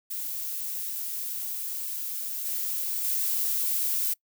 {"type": "noise with level steps", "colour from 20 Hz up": "violet", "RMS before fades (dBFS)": [-33, -30, -27], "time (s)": [0.1, 4.14], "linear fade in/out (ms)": 10, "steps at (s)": [2.45, 3.04], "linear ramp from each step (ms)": 5, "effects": ["noise-tail reverb RT60 0.1 s tail -24 dB re dry"]}